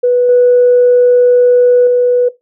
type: tone with level steps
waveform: sine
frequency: 491.8 Hz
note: B4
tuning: 7 cents flat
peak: -6 / -3 / -6 dBFS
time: 0.03-2.29 s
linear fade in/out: 10 ms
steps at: 0.29 / 1.87 s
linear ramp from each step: 2 ms
effects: noise-tail reverb RT60 0.2 s tail -17 dB re dry + tanh soft clip ceiling 0 dBFS